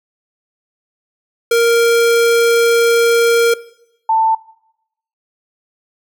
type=tone pair in turn; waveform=square / sine; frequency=466.2 / 889.8 Hz; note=A#4 / A5; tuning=0 / +19 cents; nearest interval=major seventh; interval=1119 cents; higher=second; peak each=-10 dBFS; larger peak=neither; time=1.51-3.54 / 4.09-4.35 s; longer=first; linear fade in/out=5 ms; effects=noise-tail reverb RT60 0.8 s tail -19 dB re dry